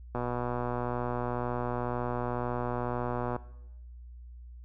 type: click train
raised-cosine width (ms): 1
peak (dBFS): -19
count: 393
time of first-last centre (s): 0.15-3.363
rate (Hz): 122
effects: noise-tail reverb RT60 0.9 s tail -18 dB re dry + added 60 Hz sine -44 dBFS peak until 4.64 s